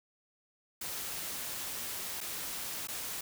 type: noise with dropouts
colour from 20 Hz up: white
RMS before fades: -39 dBFS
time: 0.81-3.21 s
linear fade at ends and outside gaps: 5 ms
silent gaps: 2.206-2.211 / 2.873-2.884 s
effects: none